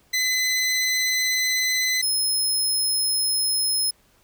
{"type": "tone pair in turn", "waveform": "20% pulse", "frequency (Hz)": [2023, 5160], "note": ["B6", "E8"], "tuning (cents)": [41, -38], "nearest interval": "octave + major third", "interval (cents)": 1621, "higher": "second", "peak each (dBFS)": -15, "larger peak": "neither", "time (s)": [[0.13, 2.02], [2.02, 3.91]], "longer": "neither", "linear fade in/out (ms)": 10, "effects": ["pink hiss -60 dBFS RMS until 4.23 s"]}